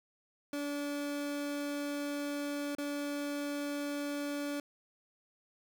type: tone with dropouts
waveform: 30% pulse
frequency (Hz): 288.2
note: D4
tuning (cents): -33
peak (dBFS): -32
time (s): 0.53-4.6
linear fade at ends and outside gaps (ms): 2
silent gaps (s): 2.751-2.783
effects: 10-bit